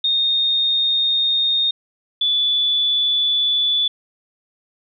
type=tone pair in turn; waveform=sine; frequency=3685 / 3462 Hz; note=A#7 / A7; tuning=-21 / -29 cents; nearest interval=minor second; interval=108 cents; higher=first; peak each=-15 dBFS; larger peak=neither; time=0.04-1.71 / 2.21-3.88 s; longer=neither; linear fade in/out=5 ms; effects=none